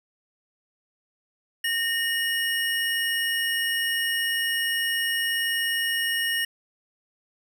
square tone pair together, 1839.6 / 2900 Hz, A#6 / F#7, -23 / -35 cents, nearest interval minor sixth, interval 788 cents, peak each -26 / -28 dBFS, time 1.64-6.45 s, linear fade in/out 5 ms, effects none

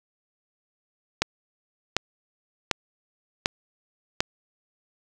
click train, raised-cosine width 0.2 ms, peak -3 dBFS, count 5, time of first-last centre 1.22-4.205 s, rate 1.34 Hz, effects none

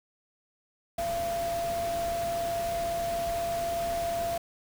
sine tone in noise, 681 Hz, F5, 44 cents flat, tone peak -28 dBFS, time 0.98-4.38 s, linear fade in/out 5 ms, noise pink, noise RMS -39 dBFS, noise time 0.98-4.38 s, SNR +8 dB, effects none

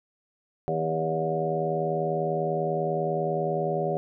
harmonic tone with a mistuned harmonic, 80 Hz, D#2, 49 cents sharp, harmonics 2 / 3 / 4 / 5 / 6 / 7 / 8 / 9, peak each -31 / -40 / -41 / -30 / -35 / -30 / -38 / -31 dBFS, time 0.68-3.97 s, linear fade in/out 0 ms, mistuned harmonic 7, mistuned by +30 cents, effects none

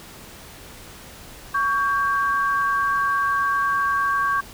sine tone pair together, 1122.9 / 1588 Hz, C#6 / G6, +22 / +22 cents, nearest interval tritone, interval 600 cents, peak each -20 / -23 dBFS, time 1.54-4.41 s, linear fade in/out 10 ms, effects pink hiss -42 dBFS RMS until 4.53 s

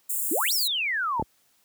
white high-pass noise, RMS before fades -28 dBFS, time 0.09-0.68 s, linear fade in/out 10 ms, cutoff 7100 Hz, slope 96 dB/octave
sine exponential two-way sweep, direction up then down, 261.6 to 5810 to 842 Hz, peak -24 dBFS, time 0.31-1.22 s, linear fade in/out 5 ms, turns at 0.53 s
clicks, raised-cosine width 2 ms, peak -16 dBFS, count 2, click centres 1.197 / 1.224 s
effects white hiss -65 dBFS RMS until 1.64 s + high-pass 60 Hz 12 dB/octave

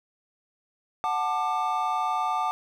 triangle chord, D major, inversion first, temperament equal with one note detuned, 740 / 880 / 1191.1 Hz, F#5 / A5 / D6, 0 / 0 / +24 cents, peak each -27 / -27 / -26 dBFS, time 1.04-2.51 s, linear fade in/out 0 ms, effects none

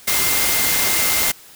sine tone in noise, 2095 Hz, C7, 2 cents sharp, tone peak -26 dBFS, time 0.07-1.32 s, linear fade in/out 10 ms, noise white, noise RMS -18 dBFS, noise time 0.07-1.32 s, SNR -11 dB, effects white hiss -44 dBFS RMS until 1.55 s

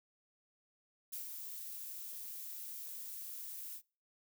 violet noise with ADSR envelope, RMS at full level -42 dBFS, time 1.12-3.82 s, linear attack 14 ms, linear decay 120 ms, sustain -4 dB, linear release 68 ms, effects noise-tail reverb RT60 0.4 s tail -26 dB re dry

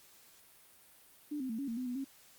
sine tone with pitch steps, 295.6 / 260.1 / 223.5 / 278.4 / 229.7 / 253.7 / 245.9 / 271 Hz, D4 / C4 / A3 / C#4 / A#3 / B3 / B3 / C#4, +11 / -10 / +27 / +8 / -25 / +47 / -7 / -39 cents, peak -35 dBFS, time 1.31-2.046 s, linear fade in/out 10 ms, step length 92 ms, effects white hiss -61 dBFS RMS until 2.38 s + Opus 48 kbps

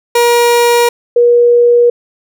30% pulse / sine tone pair in turn, 476.2 / 479.2 Hz, A#4 / A#4, +37 / +48 cents, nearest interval unison, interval 11 cents, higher second, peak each -4 dBFS, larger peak neither, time 0.15-0.89 / 1.16-1.9 s, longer neither, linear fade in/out 5 ms, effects none

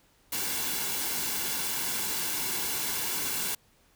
white noise with comb filter, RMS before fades -31 dBFS, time 0.32-3.55 s, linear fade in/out 5 ms, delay 1.6 ms, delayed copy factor -0.5, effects pink hiss -64 dBFS RMS until 3.95 s

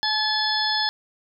harmonic tone, 861 Hz, A5, 38 cents flat, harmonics 1 / 2 / 4 / 5 / 6, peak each -27 / -27 / -27 / -27 / -27 dBFS, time 0.03-0.89 s, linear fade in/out 0 ms, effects none

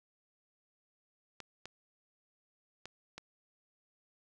clicks, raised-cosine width 0.2 ms, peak -27 dBFS, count 4, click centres 1.403 / 1.656 / 2.856 / 3.18 s, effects none

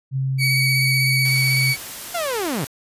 sine tone with pitch glide, 133.5 to 132.42 Hz, C3 to C3, +35 to +21 cents, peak -19 dBFS, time 0.11-1.75 s, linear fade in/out 50 ms, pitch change -14 cents, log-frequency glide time 0.26-1.17 s
30% pulse tone with vibrato, 2258 Hz, C#7, 31 cents sharp, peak -15 dBFS, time 0.38-1.77 s, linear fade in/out 50 ms, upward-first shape square, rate 16 Hz, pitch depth 15 cents each way
white noise, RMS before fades -33 dBFS, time 1.25-2.67 s, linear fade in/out 2 ms
sawtooth linear sweep, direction down, 717 to 116.54 Hz, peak -18 dBFS, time 2.14-2.65 s, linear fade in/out 10 ms
effects resampled to 32000 Hz

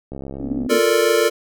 click train, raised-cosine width 2 ms, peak -18 dBFS, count 38, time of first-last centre 0.12-0.663 s, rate 68.1 Hz
white band-pass noise, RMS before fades -25 dBFS, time 0.39-0.8 s, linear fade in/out 10 ms, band 240 to 290 Hz, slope 96 dB/octave
square chord, Bb major seventh, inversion second, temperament equal, 349.2 / 440 / 466.2 / 587.3 Hz, F4 / A4 / Bb4 / D5, 0 / 0 / 0 / 0 cents, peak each -23 / -19 / -19 / -22 dBFS, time 0.69-1.3 s, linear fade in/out 20 ms
effects none

